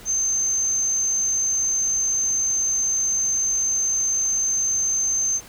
sine tone, 6272 Hz, G8, in tune, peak -19 dBFS, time 0.05-5.41 s, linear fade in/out 50 ms, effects pink hiss -44 dBFS RMS until 5.48 s

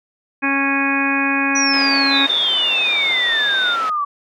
harmonic tone, 275.7 Hz, C#4, 9 cents flat, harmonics 1 / 2 / 3 / 4 / 5 / 6 / 7 / 8 / 9, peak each -20 / -32 / -27 / -25 / -32 / -21 / -31 / -27 / -21 dBFS, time 0.42-2.27 s, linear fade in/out 20 ms
sine exponential sweep, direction down, 5920 to 1133 Hz, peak -17 dBFS, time 1.55-4.05 s, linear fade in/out 10 ms
pink band-pass noise, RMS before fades -30 dBFS, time 1.73-3.9 s, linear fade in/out 5 ms, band 530 to 3000 Hz, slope 12 dB/octave
sine tone with vibrato, 3600 Hz, A7, 39 cents sharp, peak -18 dBFS, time 2.1-3.77 s, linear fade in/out 50 ms, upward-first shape triangle, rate 1.5 Hz, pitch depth 26 cents each way
effects none

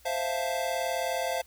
square chord, F major seventh, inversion second, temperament equal, 523.3 / 659.3 / 698.5 / 880 Hz, C5 / E5 / F5 / A5, 0 / 0 / 0 / 0 cents, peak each -34 / -34 / -33 / -38 dBFS, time 0.05-1.42 s, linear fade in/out 10 ms, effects added 60 Hz sine -58 dBFS peak until 1.46 s + white hiss -59 dBFS RMS until 1.46 s

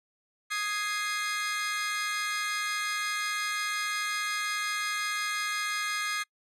sawtooth chord, Ab major, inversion second, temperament equal, 1244.5 / 1661.2 / 2093 Hz, Eb6 / Ab6 / C7, 0 / 0 / 0 cents, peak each -30 dBFS, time 0.5-6.24 s, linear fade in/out 20 ms, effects noise-tail reverb RT60 0.1 s tail -26 dB re dry + low-pass 10000 Hz 12 dB/octave

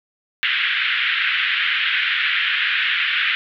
pink band-pass noise, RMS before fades -20 dBFS, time 0.43-3.35 s, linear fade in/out 0 ms, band 1500 to 3400 Hz, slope 48 dB/octave, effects none

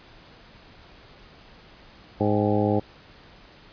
harmonic tone with a mistuned harmonic, 104.2 Hz, G#2, 6 cents sharp, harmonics 1 / 2 / 3 / 4 / 5 / 6 / 7 / 8, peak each -26 / -26 / -26 / -27 / -27 / -33 / -30 / -34 dBFS, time 2.2-2.8 s, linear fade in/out 10 ms, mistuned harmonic 7, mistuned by +90 cents, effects pink hiss -50 dBFS RMS until 3.72 s + resampled to 11025 Hz

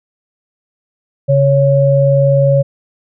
sine tone pair together, 138.8 / 555.2 Hz, C#3 / C#5, +3 / +3 cents, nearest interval 2 octaves, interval 2400 cents, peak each -10 dBFS, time 1.28-2.63 s, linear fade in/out 20 ms, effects none

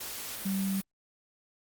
sine tone in noise, 193.8 Hz, G3, 20 cents flat, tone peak -28 dBFS, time 0.45-0.81 s, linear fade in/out 10 ms, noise white, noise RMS -39 dBFS, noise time 0-0.82 s, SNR +8 dB, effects Opus 48 kbps

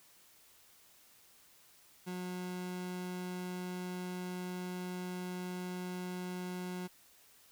30% pulse tone, 181.1 Hz, F#3, 37 cents flat, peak -36 dBFS, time 2.06-6.88 s, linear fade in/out 20 ms, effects white hiss -63 dBFS RMS until 7.51 s

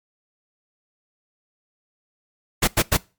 pink noise bursts, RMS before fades -17 dBFS, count 3, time 2.62-2.972 s, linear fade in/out 10 ms, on 56 ms, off 92 ms, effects noise-tail reverb RT60 0.3 s tail -23 dB re dry + MP3 96 kbps

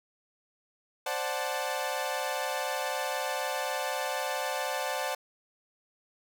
sawtooth chord, D dominant seventh, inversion third, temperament equal with one note detuned, 523.3 / 587.3 / 740 / 877.5 Hz, C5 / D5 / F#5 / A5, 0 / 0 / 0 / -5 cents, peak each -32 dBFS, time 1.06-5.15 s, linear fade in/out 5 ms, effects none

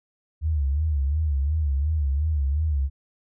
sine tone with vibrato, 73.42 Hz, D2, in tune, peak -20 dBFS, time 0.41-2.9 s, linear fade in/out 50 ms, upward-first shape sine, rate 2.8 Hz, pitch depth 140 cents each way, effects none

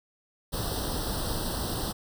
pink noise with comb filter, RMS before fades -31 dBFS, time 0.52-1.93 s, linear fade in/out 20 ms, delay 0.22 ms, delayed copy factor +1, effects none

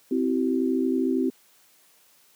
sine tone cluster, 260.6 / 329.5 / 382.4 Hz, C4 / E4 / G4, -7 / -1 / -43 cents, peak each -23 / -27 / -27 dBFS, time 0.11-1.3 s, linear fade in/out 5 ms, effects white hiss -59 dBFS RMS until 2.35 s + high-pass 150 Hz 12 dB/octave

